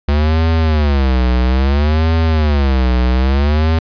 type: tone with vibrato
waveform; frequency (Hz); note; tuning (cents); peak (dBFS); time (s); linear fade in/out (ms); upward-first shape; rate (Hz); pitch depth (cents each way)
square; 71; C#2; +42; -11; 0.08-3.79; 5; sine; 0.6; 240
effects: resampled to 11025 Hz